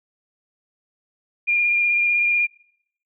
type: tone with vibrato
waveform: sine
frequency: 2411 Hz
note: D7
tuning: 45 cents sharp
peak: -16 dBFS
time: 1.47-2.47 s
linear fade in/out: 20 ms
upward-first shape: sine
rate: 16 Hz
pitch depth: 16 cents each way
effects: noise-tail reverb RT60 0.7 s tail -25 dB re dry